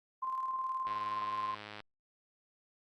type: tone with tremolo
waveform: sine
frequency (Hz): 1046.5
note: C6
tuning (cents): 0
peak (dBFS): -32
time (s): 0.22-1.55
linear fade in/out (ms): 10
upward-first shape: square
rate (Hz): 19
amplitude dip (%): 35
type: click train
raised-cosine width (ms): 0.3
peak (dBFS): -29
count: 99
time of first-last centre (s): 0.87-1.803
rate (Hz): 105
effects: Opus 32 kbps